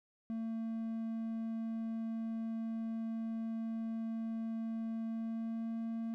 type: tone with pitch glide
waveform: triangle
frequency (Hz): 225.5 to 227.3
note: A3 to A#3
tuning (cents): +43 to -43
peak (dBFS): -34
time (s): 0.3-6.14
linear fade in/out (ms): 0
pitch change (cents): +14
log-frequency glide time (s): 5.06-5.76
effects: none